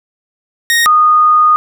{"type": "tone pair in turn", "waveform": ["sawtooth", "sine"], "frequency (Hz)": [1864.7, 1232], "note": ["A#6", "D#6"], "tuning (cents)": [0, -17], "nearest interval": "perfect fifth", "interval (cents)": 717, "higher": "first", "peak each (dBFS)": -5, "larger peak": "neither", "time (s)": [[0.7, 0.86], [0.86, 1.56]], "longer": "second", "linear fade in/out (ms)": 0, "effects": []}